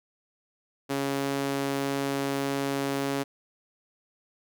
sawtooth tone with high-pass filter, 138.59 Hz, C#3, in tune, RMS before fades -29 dBFS, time 0.89-3.24 s, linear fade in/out 20 ms, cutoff 290 Hz, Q 1.3, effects none

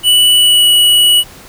square tone with pitch glide, 2960 to 2934 Hz, F#7 to F#7, 0 to -15 cents, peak -6 dBFS, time 0.03-1.24 s, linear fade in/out 50 ms, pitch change -15 cents, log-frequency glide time 0.34-0.67 s, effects pink hiss -36 dBFS RMS until 1.48 s

